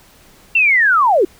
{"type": "linear sweep", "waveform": "sine", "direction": "down", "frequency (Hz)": [2747, 323.6], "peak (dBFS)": -9, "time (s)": [0.55, 1.25], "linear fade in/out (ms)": 5, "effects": ["pink hiss -47 dBFS RMS until 1.39 s"]}